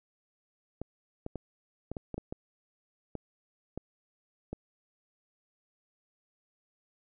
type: clicks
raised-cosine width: 2 ms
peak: -23 dBFS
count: 11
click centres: 0.816 / 1.264 / 1.357 / 1.916 / 1.968 / 2.143 / 2.18 / 2.325 / 3.153 / 3.776 / 4.53 s
effects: none